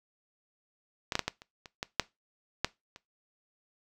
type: clicks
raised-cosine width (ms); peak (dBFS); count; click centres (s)
0.2; -14 / -9 / -10 / -12 / -30 / -28 / -16 / -6 / -8 / -29; 10; 1.122 / 1.154 / 1.193 / 1.28 / 1.419 / 1.658 / 1.829 / 1.997 / 2.646 / 2.961
effects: noise-tail reverb RT60 0.2 s tail -20 dB re dry